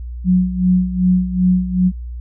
sine tone with tremolo, 182.7 Hz, F#3, 22 cents flat, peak -9 dBFS, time 0.24-1.92 s, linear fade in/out 50 ms, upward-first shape sine, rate 2.6 Hz, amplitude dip 75%, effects added 60 Hz sine -25 dBFS peak until 2.2 s

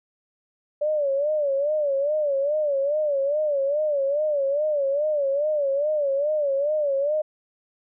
sine tone with vibrato, 579 Hz, D5, 25 cents flat, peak -20 dBFS, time 0.81-7.22 s, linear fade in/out 10 ms, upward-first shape sine, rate 2.4 Hz, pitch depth 110 cents each way, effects none

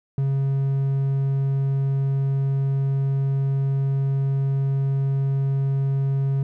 triangle tone, 136.7 Hz, C#3, 24 cents flat, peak -17 dBFS, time 0.18-6.43 s, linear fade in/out 2 ms, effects none

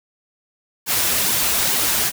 white noise with flanger, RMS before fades -19 dBFS, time 0.86-2.12 s, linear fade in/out 50 ms, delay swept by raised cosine 1.5 to 7.3 ms, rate 2.3 Hz, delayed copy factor -0.8, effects none

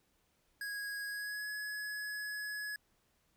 square tone with pitch glide, 1652 to 1689.6 Hz, G#6 to G#6, -10 to +29 cents, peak -39 dBFS, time 0.61-2.76 s, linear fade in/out 2 ms, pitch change +39 cents, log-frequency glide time 1.07-1.48 s, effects pink hiss -75 dBFS RMS until 3.36 s

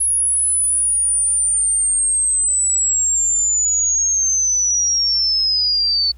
sine linear sweep, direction down, 10548 to 4461 Hz, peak -14 dBFS, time 0-6.12 s, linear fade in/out 10 ms, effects added 60 Hz sine -38 dBFS peak until 6.17 s + pink hiss -58 dBFS RMS until 6.17 s

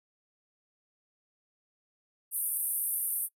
white band-pass noise, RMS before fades -32 dBFS, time 2.31-3.29 s, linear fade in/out 50 ms, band 9000 to 14000 Hz, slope 96 dB/octave, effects noise-tail reverb RT60 0.1 s tail -24 dB re dry

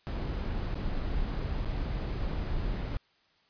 brown noise with dropouts, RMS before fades -32 dBFS, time 0.07-2.97 s, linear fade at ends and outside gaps 0 ms, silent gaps 0.744-0.755 / 1.647-1.657 s, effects white hiss -67 dBFS RMS until 3.49 s + resampled to 11025 Hz

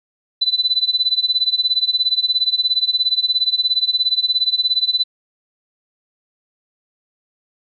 sine tone with tremolo, 4000 Hz, B7, 21 cents sharp, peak -11 dBFS, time 0.41-5.04 s, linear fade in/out 10 ms, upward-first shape sine, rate 17 Hz, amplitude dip 90%, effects none

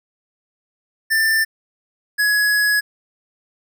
square tone pair in turn, 1781 / 1681 Hz, A6 / G#6, +21 / +20 cents, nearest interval minor second, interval 101 cents, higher first, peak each -15 dBFS, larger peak neither, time 1.1-1.45 / 2.18-2.81 s, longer second, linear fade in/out 20 ms, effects none

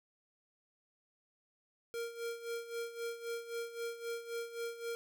square tone with tremolo, 466.2 Hz, A#4, in tune, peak -37 dBFS, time 1.94-4.95 s, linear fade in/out 0 ms, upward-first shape sine, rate 3.8 Hz, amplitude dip 75%, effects none

